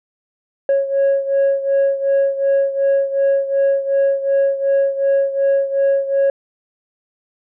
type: beating tone pair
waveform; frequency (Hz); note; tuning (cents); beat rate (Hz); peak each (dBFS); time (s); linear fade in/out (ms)
sine; 550 / 552.7; C#5 / C#5; -14 / -5; 2.7; -13 / -17; 0.69-6.3; 2
effects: tanh soft clip ceiling -10 dBFS